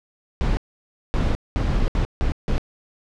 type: noise bursts at uneven times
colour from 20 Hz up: brown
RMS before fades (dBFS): -20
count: 6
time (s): 0.41-0.57 / 1.14-1.35 / 1.56-1.88 / 1.95-2.05 / 2.21-2.32 / 2.48-2.58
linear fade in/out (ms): 0
effects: low-pass 5000 Hz 12 dB/octave